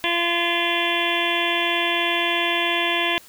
harmonic tone, 343 Hz, F4, 31 cents flat, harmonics 1 / 2 / 3 / 5 / 6 / 7 / 8 / 9 / 10, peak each -28 / -28 / -28 / -28 / -28 / -28 / -28 / -28 / -28 dBFS, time 0.04-3.18 s, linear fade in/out 0 ms, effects white hiss -48 dBFS RMS until 3.28 s

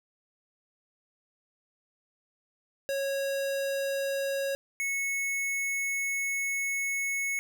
square tone pair in turn, 550 / 2200 Hz, C#5 / C#7, -14 / -14 cents, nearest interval 2 octaves, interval 2400 cents, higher second, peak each -29 / -29 dBFS, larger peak neither, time 2.89-4.55 / 4.8-7.39 s, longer second, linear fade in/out 0 ms, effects none

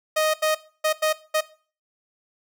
sawtooth tone bursts at uneven times, 622.3 Hz, D#5, in tune, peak -15 dBFS, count 5, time 0.16-0.34 / 0.42-0.55 / 0.84-0.93 / 1.02-1.13 / 1.34-1.41 s, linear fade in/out 10 ms, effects noise-tail reverb RT60 0.4 s tail -18 dB re dry

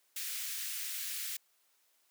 white high-pass noise, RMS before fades -39 dBFS, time 0.16-1.37 s, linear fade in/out 5 ms, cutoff 1700 Hz, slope 24 dB/octave, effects white hiss -72 dBFS RMS until 2.1 s + high-pass 400 Hz 12 dB/octave

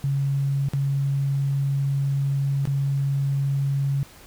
sine tone with dropouts, 138.59 Hz, C#3, in tune, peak -20 dBFS, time 0.04-4.03 s, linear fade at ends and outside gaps 0 ms, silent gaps 0.686-0.735 / 2.654-2.674 s, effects pink hiss -48 dBFS RMS until 4.26 s

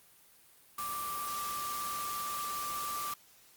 sine tone in noise, 1174.7 Hz, D6, in tune, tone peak -36 dBFS, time 0.78-3.14 s, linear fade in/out 5 ms, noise white, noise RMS -41 dBFS, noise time 0.78-3.14 s, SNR +2 dB, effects white hiss -61 dBFS RMS until 3.56 s + Opus 32 kbps

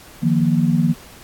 sine chord, Eb suspended second, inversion none, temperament equal with one note detuned, 155.56 / 174.61 / 235.1 Hz, Eb3 / F3 / Bb3, 0 / 0 / +15 cents, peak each -18 dBFS, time 0.22-0.94 s, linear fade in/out 20 ms, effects pink hiss -43 dBFS RMS until 1.23 s + AAC 64 kbps

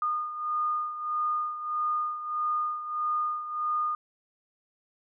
sine beating tone pair, 1222 / 1223.6 Hz, D#6 / D#6, -32 / -29 cents, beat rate 1.6 Hz, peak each -28 / -34 dBFS, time 0.02-3.95 s, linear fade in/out 2 ms, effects none

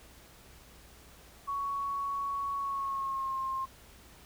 sine tone with pitch glide, 1115 to 1063.4 Hz, C#6 to C6, +10 to +28 cents, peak -31 dBFS, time 1.47-3.66 s, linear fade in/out 20 ms, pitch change -82 cents, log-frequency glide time 2.57-3.4 s, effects added 60 Hz sine -59 dBFS peak until 4.25 s + pink hiss -56 dBFS RMS until 4.25 s

